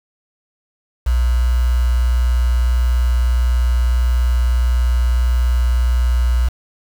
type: tone with quantisation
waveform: sine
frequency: 60.8 Hz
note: B1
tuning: 26 cents flat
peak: -12 dBFS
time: 1.06-6.49 s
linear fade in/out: 10 ms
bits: 5
effects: none